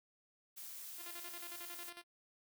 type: noise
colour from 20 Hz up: blue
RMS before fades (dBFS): -49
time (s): 0.56-1.91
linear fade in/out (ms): 20
type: tone with tremolo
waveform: 5% pulse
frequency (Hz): 346.9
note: F4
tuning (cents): -12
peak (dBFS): -37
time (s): 0.97-2.04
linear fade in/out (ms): 50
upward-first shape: square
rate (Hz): 11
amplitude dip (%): 70
effects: none